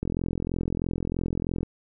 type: click train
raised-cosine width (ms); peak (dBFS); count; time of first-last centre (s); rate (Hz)
3; -15; 70; 0.03-1.631; 43.1
effects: none